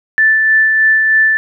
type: tone with tremolo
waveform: sine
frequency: 1760 Hz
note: A6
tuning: in tune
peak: -6 dBFS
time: 0.18-1.37 s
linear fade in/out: 0 ms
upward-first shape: sine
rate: 3.2 Hz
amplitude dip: 30%
effects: none